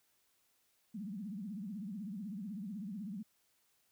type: tone with vibrato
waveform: sine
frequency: 202.4 Hz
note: G#3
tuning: 44 cents flat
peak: -40 dBFS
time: 0.94-3.23 s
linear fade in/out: 10 ms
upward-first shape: triangle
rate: 16 Hz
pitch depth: 250 cents each way
effects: white hiss -75 dBFS RMS until 3.91 s